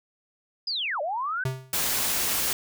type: linear two-way sweep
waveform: sine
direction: down then up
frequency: 5070 to 554.4 to 1562 Hz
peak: -26 dBFS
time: 0.67-1.44 s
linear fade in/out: 5 ms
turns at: 1.01 s
type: tone with exponential decay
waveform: square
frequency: 130.81 Hz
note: C3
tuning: in tune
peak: -23 dBFS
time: 1.45-1.77 s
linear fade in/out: 5 ms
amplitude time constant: 69 ms
type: noise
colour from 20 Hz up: white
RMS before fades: -26 dBFS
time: 1.73-2.53 s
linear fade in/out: 2 ms
effects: none